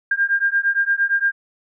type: beating tone pair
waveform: sine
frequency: 1600 / 1608.7 Hz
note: G6 / G6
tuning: +35 / +44 cents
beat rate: 8.7 Hz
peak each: -19 dBFS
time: 0.11-1.32 s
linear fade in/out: 5 ms
effects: none